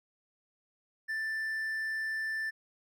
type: tone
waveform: triangle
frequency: 1769 Hz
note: A6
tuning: 9 cents sharp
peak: -30 dBFS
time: 1.08-2.51 s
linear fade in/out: 20 ms
effects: none